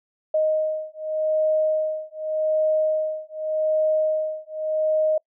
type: beating tone pair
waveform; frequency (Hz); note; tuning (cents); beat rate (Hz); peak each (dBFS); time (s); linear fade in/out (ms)
sine; 622.3 / 623.15; D#5 / D#5; 0 / +2; 0.85; -23; 0.34-5.18; 5
effects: noise-tail reverb RT60 0.1 s tail -26 dB re dry